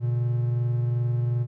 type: tone pair together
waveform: triangle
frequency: 119.66 / 142.3 Hz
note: A#2 / C#3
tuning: +46 / +46 cents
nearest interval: minor third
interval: 300 cents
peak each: -20 / -31 dBFS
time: 0-1.47 s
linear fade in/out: 50 ms
effects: none